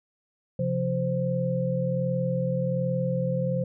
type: tone cluster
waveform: sine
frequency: 133.1 / 174.4 / 521 Hz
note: C3 / F3 / C5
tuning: +30 / -2 / -7 cents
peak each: -28 dBFS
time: 0.59-3.64 s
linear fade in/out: 5 ms
effects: none